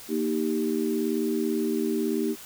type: chord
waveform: sine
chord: Eb major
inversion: second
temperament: equal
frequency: 233.1 / 311.1 / 392 Hz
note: Bb3 / Eb4 / G4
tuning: 0 / 0 / 0 cents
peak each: -28 dBFS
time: 0.08-2.36 s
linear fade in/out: 50 ms
effects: white hiss -44 dBFS RMS until 2.45 s